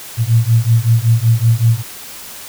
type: beating tone pair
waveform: sine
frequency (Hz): 112.3 / 117.6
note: A2 / A#2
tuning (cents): +36 / +16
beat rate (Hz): 5.3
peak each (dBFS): -12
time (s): 0.17-1.83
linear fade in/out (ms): 50
effects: white hiss -32 dBFS RMS until 2.48 s